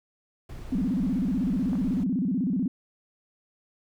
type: noise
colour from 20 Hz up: brown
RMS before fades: -39 dBFS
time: 0.49-2.04 s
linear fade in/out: 5 ms
type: tone with vibrato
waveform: sine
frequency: 220.3 Hz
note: A3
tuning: 2 cents sharp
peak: -23 dBFS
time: 0.72-2.68 s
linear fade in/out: 5 ms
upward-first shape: square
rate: 16 Hz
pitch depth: 280 cents each way
type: clicks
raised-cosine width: 1 ms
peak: -27 dBFS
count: 2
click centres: 1.732 / 1.754 s
effects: none